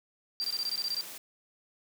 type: tone bursts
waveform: sine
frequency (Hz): 4715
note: D8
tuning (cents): +6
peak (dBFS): -29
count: 10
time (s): 0.4-1.009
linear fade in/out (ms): 0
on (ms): 42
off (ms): 21
type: high-pass noise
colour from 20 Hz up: white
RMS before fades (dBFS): -44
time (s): 0.41-1.18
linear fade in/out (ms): 5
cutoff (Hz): 140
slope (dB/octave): 24
effects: none